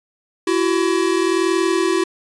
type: tone pair together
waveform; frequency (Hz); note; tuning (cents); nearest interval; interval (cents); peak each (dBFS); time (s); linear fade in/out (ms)
square; 336 / 377.1; E4 / F#4; +33 / +33; major second; 200; -19; 0.47-2.04; 5
effects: resampled to 22050 Hz